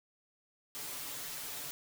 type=noise with comb filter; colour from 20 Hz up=white; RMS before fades=-42 dBFS; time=0.75-1.71 s; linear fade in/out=0 ms; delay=6.9 ms; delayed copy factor=+0.8; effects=none